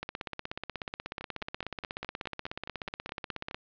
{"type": "two click trains", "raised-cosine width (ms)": 0.3, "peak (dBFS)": [-23, -19], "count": [12, 59], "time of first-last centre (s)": [[1.21, 3.511], [0.03, 3.545]], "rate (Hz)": [4.78, 16.5], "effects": ["resampled to 11025 Hz", "8-bit"]}